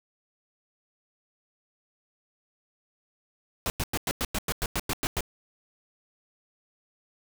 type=noise bursts; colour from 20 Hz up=pink; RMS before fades=-28 dBFS; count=12; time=3.66-5.207 s; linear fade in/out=0 ms; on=40 ms; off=97 ms; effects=none

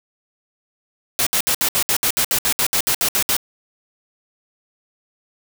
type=noise bursts; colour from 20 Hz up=white; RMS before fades=-18 dBFS; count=16; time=1.19-3.366 s; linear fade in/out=0 ms; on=76 ms; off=64 ms; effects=none

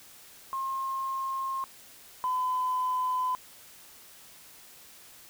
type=tone pair in turn; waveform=sine; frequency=1068 / 1011.8 Hz; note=C6 / B5; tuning=+35 / +42 cents; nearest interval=minor second; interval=93 cents; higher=first; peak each=-29 / -25 dBFS; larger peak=second; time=0.53-1.64 / 2.24-3.35 s; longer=neither; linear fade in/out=0 ms; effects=tanh soft clip ceiling -21 dBFS + white hiss -52 dBFS RMS until 5.29 s

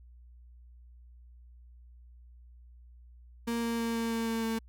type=tone with pitch steps; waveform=35% pulse; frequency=233.1 / 231.8 / 230.4 / 229.1 / 227.8 / 226.5 / 225.2 Hz; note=A#3 / A#3 / A#3 / A#3 / A#3 / A#3 / A3; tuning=0 / -10 / -20 / -30 / -40 / -50 / +40 cents; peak=-28 dBFS; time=3.47-4.59 s; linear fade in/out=10 ms; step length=160 ms; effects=added 60 Hz sine -51 dBFS peak until 4.68 s

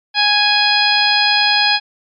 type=harmonic tone; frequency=830.6 Hz; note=G#5; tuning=in tune; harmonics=1 / 2 / 3 / 4 / 5 / 6; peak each=-18 / -18 / -18 / -18 / -18 / -18 dBFS; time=0.14-1.8 s; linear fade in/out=50 ms; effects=MP3 96 kbps

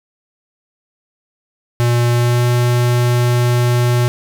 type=tone with pitch glide; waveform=square; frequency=120 to 121.68 Hz; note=B2 to B2; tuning=-49 to -25 cents; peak=-12 dBFS; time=1.8-4.08 s; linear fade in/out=0 ms; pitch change=+24 cents; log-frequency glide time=2.11-2.45 s; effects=none

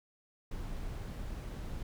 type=noise; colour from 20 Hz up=brown; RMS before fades=-40 dBFS; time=0.51-1.83 s; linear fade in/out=5 ms; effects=none

